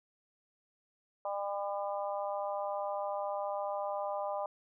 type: harmonic tone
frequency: 200.8 Hz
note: G3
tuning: 42 cents sharp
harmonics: 3 / 4 / 5 / 6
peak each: -36 / -38 / -41 / -45 dBFS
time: 1.25-4.46 s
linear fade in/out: 2 ms
effects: none